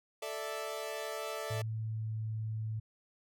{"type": "chord", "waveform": "sawtooth", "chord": "A suspended fourth", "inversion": "none", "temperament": "equal", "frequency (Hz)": [440, 587.3, 659.3], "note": ["A4", "D5", "E5"], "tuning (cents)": [0, 0, 0], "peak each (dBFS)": -38, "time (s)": [0.22, 1.62], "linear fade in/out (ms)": 5}
{"type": "tone with pitch glide", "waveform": "sine", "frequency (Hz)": [110.8, 109.78], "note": ["A2", "A2"], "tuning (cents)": [13, -3], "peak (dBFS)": -34, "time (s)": [1.5, 2.8], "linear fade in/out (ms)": 10, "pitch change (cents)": -16, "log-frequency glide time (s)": [1.66, 2.15]}
{"effects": []}